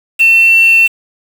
sine tone with quantisation, 2699 Hz, E7, 40 cents sharp, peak -4 dBFS, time 0.19-0.88 s, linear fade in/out 20 ms, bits 4, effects none

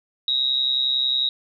sine tone with amplitude modulation, 3795 Hz, A#7, 30 cents sharp, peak -15 dBFS, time 0.28-1.29 s, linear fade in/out 2 ms, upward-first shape sine, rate 131 Hz, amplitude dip 80%, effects none

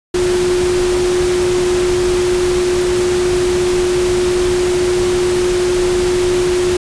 sine tone in noise, 360 Hz, F#4, 47 cents flat, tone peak -12 dBFS, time 0.14-6.77 s, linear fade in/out 5 ms, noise pink, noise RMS -22 dBFS, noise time 0.14-6.77 s, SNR +7 dB, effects resampled to 22050 Hz

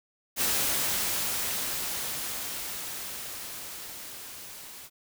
white noise with level ramp, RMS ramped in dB -26 to -45 dBFS, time 0.36-4.9 s, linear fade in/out 50 ms, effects none

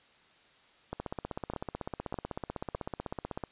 two click trains, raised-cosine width 1 ms, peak -21 / -21 dBFS, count 40 / 4, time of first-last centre 1-3.438 / 0.93-2.748 s, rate 16 / 1.65 Hz, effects white hiss -62 dBFS RMS until 3.51 s + resampled to 8000 Hz

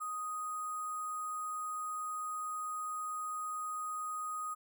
sine tone with sample-and-hold, 1244.5 Hz, D#6, in tune, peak -36 dBFS, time 0-4.55 s, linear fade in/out 20 ms, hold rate 8820 Hz, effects none

